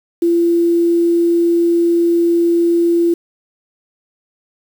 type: tone with quantisation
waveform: sine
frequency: 340.9 Hz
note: F4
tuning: 42 cents flat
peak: -10 dBFS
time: 0.22-3.14 s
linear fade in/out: 5 ms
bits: 6
effects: none